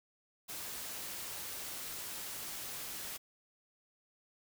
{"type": "noise", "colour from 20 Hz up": "white", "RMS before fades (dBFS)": -43, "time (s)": [0.48, 3.18], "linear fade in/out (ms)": 20, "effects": []}